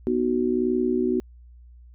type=chord; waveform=sine; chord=B major; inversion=none; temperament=just; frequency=246.9 / 308.7 / 370.4 Hz; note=B3 / D#4 / F#4; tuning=0 / -14 / +2 cents; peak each=-24 / -28 / -23 dBFS; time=0.07-1.2 s; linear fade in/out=0 ms; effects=added 60 Hz sine -45 dBFS peak until 1.94 s